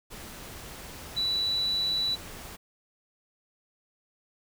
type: tone in noise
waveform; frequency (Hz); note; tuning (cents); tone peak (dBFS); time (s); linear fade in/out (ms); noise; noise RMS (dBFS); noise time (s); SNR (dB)
sine; 3951; B7; 0; -25; 1.16-2.16; 20; pink; -43; 0.1-2.57; +15
effects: none